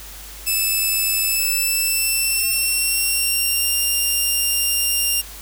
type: tone with pitch glide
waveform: 5% pulse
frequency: 2619 to 2791 Hz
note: E7 to F7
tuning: -12 to -2 cents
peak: -9 dBFS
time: 0.46-5.22 s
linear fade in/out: 20 ms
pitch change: +110 cents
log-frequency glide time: 1.28-3.77 s
effects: added 50 Hz sine -39 dBFS peak until 5.41 s + white hiss -38 dBFS RMS until 5.41 s